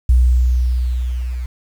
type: tone with level ramp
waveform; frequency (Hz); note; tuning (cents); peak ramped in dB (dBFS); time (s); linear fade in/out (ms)
sine; 61.8; B1; +2; -7 to -21; 0.09-1.46; 5
effects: 7-bit